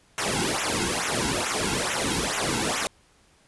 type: noise with flanger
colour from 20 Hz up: pink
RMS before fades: -26 dBFS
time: 0.18-2.87 s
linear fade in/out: 0 ms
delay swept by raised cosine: 0.21 to 1.71 ms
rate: 2.3 Hz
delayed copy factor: -0.95
effects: pink hiss -60 dBFS RMS until 3.47 s + resampled to 24000 Hz